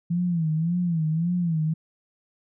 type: tone with vibrato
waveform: sine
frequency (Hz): 166.7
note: E3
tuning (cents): +20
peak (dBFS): -21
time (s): 0.1-1.74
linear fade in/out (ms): 10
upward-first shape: sine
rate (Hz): 1.8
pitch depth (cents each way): 120
effects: none